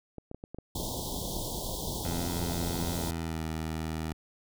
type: clicks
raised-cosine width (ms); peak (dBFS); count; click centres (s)
2; -27; 12; 0.183 / 0.314 / 0.346 / 0.439 / 0.546 / 0.586 / 0.759 / 0.8 / 0.995 / 1.144 / 1.366 / 1.588
type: band-stop noise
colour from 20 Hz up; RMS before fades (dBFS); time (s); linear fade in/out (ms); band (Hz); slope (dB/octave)
pink; -35; 0.75-3.11; 5; 1000 to 3200; 96
type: tone with pitch glide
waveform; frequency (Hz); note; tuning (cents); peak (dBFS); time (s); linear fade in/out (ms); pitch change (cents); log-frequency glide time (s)
15% pulse; 85.4 to 79.68; F2 to D#2; -38 to +42; -26; 2.04-4.13; 10; -120; 2.91-3.43
effects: none